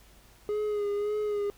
triangle tone with vibrato, 415.3 Hz, G#4, in tune, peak -25 dBFS, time 0.49-1.5 s, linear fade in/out 0 ms, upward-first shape sine, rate 1.8 Hz, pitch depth 34 cents each way, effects added 50 Hz sine -59 dBFS peak until 1.57 s + pink hiss -58 dBFS RMS until 1.57 s

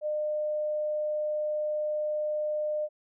sine tone, 605 Hz, D#5, 49 cents flat, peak -27 dBFS, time 0.01-2.89 s, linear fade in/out 50 ms, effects none

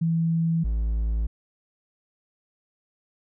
sine / triangle tone pair in turn, 164.81 / 55 Hz, E3 / A1, 0 / 0 cents, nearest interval octave + perfect fifth, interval 1900 cents, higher first, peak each -20 dBFS, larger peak neither, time 0.01-0.64 / 0.64-1.27 s, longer neither, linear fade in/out 10 ms, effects none

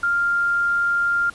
sine tone, 1396.9 Hz, F6, in tune, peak -17 dBFS, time 0.03-1.3 s, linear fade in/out 5 ms, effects pink hiss -45 dBFS RMS until 1.34 s + resampled to 24000 Hz

